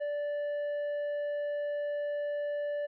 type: tone with tanh clipping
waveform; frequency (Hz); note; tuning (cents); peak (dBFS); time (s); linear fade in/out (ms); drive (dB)
triangle; 584; D5; -10; -32; 0-2.87; 20; 10
effects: none